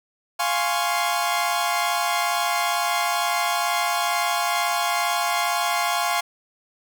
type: chord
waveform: sawtooth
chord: Db major seventh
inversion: first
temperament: equal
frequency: 698.5 / 830.6 / 1046.5 / 1108.7 Hz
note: F5 / Ab5 / C6 / Db6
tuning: 0 / 0 / 0 / 0 cents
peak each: -21 / -23 / -24 / -24 dBFS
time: 0.39-6.21 s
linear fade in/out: 10 ms
effects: none